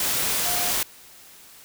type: tone in noise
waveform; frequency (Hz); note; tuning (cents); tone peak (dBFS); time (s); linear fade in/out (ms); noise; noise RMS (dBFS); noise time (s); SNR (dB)
sine; 710; F5; +28; -32; 0.45-0.71; 2; white; -24; 0-0.83; -11
effects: white hiss -48 dBFS RMS until 1.64 s